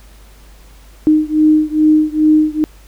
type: beating tone pair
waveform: sine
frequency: 307 / 309.4 Hz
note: D#4 / D#4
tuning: -23 / -10 cents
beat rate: 2.4 Hz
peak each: -11 / -12 dBFS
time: 1.07-2.64 s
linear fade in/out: 0 ms
effects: added 50 Hz sine -39 dBFS peak until 2.87 s + pink hiss -47 dBFS RMS until 2.87 s